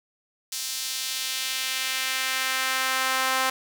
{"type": "tone with high-pass filter sweep", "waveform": "sawtooth", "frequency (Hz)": 261.6, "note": "C4", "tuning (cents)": 0, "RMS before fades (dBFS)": -27, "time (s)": [0.52, 3.5], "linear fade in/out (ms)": 5, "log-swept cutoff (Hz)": [5100, 1000], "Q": 1.1, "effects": []}